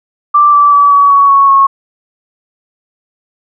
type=tone with pitch steps; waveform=sine; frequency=1174.7 / 1161.2 / 1147.9 / 1134.7 / 1121.7 / 1108.8 / 1096 Hz; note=D6 / D6 / D6 / C#6 / C#6 / C#6 / C#6; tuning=0 / -20 / -40 / +40 / +20 / 0 / -20 cents; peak=-3 dBFS; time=0.34-1.67 s; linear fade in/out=10 ms; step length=190 ms; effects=none